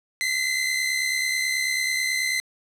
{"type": "tone pair together", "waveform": "sawtooth", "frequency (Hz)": [1996.8, 2066], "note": ["B6", "C7"], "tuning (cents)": [19, -22], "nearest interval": "minor second", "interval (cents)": 59, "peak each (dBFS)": [-25, -20], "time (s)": [0.21, 2.4], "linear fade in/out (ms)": 0, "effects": ["low-pass 11000 Hz 12 dB/octave", "8-bit"]}